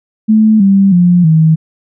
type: tone with pitch steps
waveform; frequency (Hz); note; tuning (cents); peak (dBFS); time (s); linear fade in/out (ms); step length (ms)
sine; 217.4 / 195.93 / 176.58 / 159.15; A3 / G3 / F3 / D#3; -21 / -1 / +19 / +39; -4; 0.28-1.56; 20; 320
effects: none